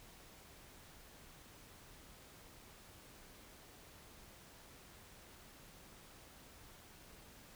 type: silence
effects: pink hiss -59 dBFS RMS until 7.55 s